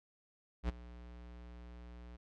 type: tone with ADSR envelope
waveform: square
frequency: 59.9 Hz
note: A#1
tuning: 48 cents sharp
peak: -31 dBFS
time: 0.63-2.17 s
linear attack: 58 ms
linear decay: 18 ms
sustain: -19 dB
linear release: 15 ms
effects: low-pass 4000 Hz 12 dB/octave